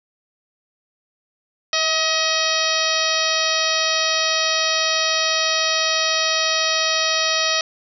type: harmonic tone with a mistuned harmonic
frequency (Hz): 634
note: D#5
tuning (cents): +32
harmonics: 1 / 2 / 3 / 4 / 5 / 6 / 7 / 8 / 9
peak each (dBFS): -26 / -26 / -26 / -26 / -26 / -26 / -26 / -26 / -26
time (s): 1.73-7.61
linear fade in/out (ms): 2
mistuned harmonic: 1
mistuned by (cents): +21
effects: none